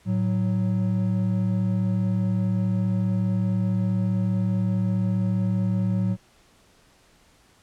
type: tone pair together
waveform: triangle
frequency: 110 / 185.22 Hz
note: A2 / F#3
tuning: 0 / +2 cents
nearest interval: major sixth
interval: 902 cents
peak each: -22 / -21 dBFS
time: 0.05-6.17 s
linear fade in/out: 50 ms
effects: pink hiss -58 dBFS RMS until 7.62 s + low-pass 10000 Hz 12 dB/octave